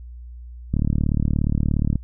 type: click train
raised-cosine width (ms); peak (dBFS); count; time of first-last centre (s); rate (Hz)
5; -8; 46; 0.74-1.956; 37
effects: added 60 Hz sine -35 dBFS peak until 2.03 s